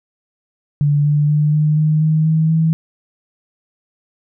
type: tone with pitch steps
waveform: sine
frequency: 145.6 / 147.72 / 149.87 / 152.05 / 154.26 / 156.5 / 158.78 / 161.09 Hz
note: D3 / D3 / D3 / D#3 / D#3 / D#3 / D#3 / E3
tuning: -15 / +10 / +35 / -40 / -15 / +10 / +35 / -40 cents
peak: -11 dBFS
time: 0.81-2.73 s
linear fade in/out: 0 ms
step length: 240 ms
effects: none